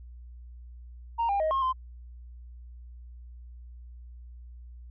sine tone with pitch steps, 928 / 801 / 628 / 1074 / 1036 Hz, A#5 / G5 / D#5 / C6 / C6, -8 / +37 / +16 / +45 / -17 cents, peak -22 dBFS, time 1.18-1.73 s, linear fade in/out 20 ms, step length 110 ms, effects tanh soft clip ceiling -22 dBFS + added 60 Hz sine -43 dBFS peak until 4.9 s

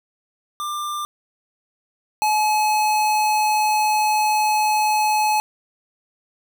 square tone pair in turn, 1190 / 853.2 Hz, D6 / G#5, +22 / +46 cents, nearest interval tritone, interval 576 cents, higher first, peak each -25 / -17 dBFS, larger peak second, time 0.6-1.05 / 2.22-5.4 s, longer second, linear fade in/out 0 ms, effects none

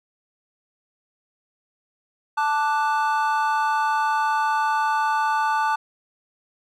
triangle chord, D major, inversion second, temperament equal, 880 / 1174.7 / 1480 Hz, A5 / D6 / F#6, 0 / 0 / 0 cents, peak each -19 / -24 / -25 dBFS, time 2.37-5.76 s, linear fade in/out 10 ms, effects none

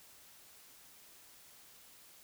silence, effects white hiss -59 dBFS RMS until 2.23 s

